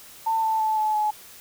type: tone with pitch steps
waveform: sine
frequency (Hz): 895 / 883.2 / 871.5 / 860 / 848.7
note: A5 / A5 / A5 / A5 / G#5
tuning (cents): +29 / +6 / -17 / -40 / +37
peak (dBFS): -20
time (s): 0.26-1.11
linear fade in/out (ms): 10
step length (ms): 170
effects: white hiss -46 dBFS RMS until 1.4 s